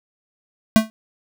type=tone with exponential decay; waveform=square; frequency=220 Hz; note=A3; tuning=in tune; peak=-6 dBFS; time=0.76-0.9 s; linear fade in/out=0 ms; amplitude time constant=29 ms; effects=none